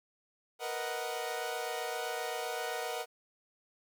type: chord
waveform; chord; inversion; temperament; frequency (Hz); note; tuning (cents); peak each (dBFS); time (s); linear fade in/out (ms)
sawtooth; B major seventh; third; equal; 466.2 / 493.9 / 622.3 / 740; A#4 / B4 / D#5 / F#5; 0 / 0 / 0 / 0; -36 / -39 / -38 / -35; 0.59-3.06; 50
effects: 11-bit